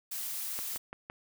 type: noise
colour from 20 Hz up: blue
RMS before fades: -37 dBFS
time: 0.11-0.78 s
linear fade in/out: 10 ms
type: click train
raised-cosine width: 0.5 ms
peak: -26 dBFS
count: 4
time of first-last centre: 0.59-1.099 s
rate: 5.89 Hz
effects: none